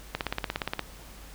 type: click train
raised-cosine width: 0.3 ms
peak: -12 dBFS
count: 12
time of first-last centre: 0.15-0.793 s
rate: 17.1 Hz
effects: added 50 Hz sine -47 dBFS peak until 1.34 s + pink hiss -49 dBFS RMS until 1.34 s